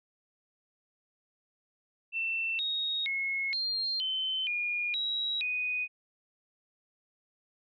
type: tone with pitch steps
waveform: sine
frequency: 2682 / 3754 / 2175 / 4199 / 3067 / 2431 / 3861 / 2488 Hz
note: E7 / A#7 / C#7 / C8 / G7 / D#7 / B7 / D#7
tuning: +29 / +11 / -33 / +5 / -38 / -41 / -40 / -1 cents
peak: -29 dBFS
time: 2.12-5.88 s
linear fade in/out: 50 ms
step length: 470 ms
effects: none